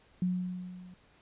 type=tone with level ramp; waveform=sine; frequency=181.4 Hz; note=F#3; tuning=34 cents flat; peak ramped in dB=-25 to -48 dBFS; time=0.22-0.94 s; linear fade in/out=2 ms; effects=pink hiss -63 dBFS RMS until 1.21 s + resampled to 8000 Hz